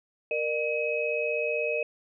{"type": "tone cluster", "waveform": "sine", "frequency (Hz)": [467.1, 603, 2546], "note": ["A#4", "D5", "D#7"], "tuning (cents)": [3, 46, 39], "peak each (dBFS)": -30, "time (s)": [0.31, 1.83], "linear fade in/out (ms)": 2, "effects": []}